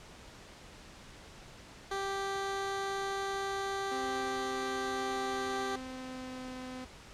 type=tone; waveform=15% pulse; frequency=392 Hz; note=G4; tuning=in tune; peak=-27 dBFS; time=1.91-5.76 s; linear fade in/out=5 ms
type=tone with pitch glide; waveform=sawtooth; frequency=261.6 to 255.5 Hz; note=C4 to C4; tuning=0 to -41 cents; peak=-37 dBFS; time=3.91-6.85 s; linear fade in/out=10 ms; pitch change=-41 cents; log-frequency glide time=5.15-6.55 s
effects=pink hiss -52 dBFS RMS until 7.13 s + low-pass 7000 Hz 12 dB/octave